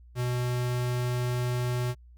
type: tone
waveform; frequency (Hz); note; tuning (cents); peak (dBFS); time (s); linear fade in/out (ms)
square; 123.47; B2; 0; -27; 0.15-1.95; 50
effects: added 60 Hz sine -49 dBFS peak until 2.17 s + Opus 48 kbps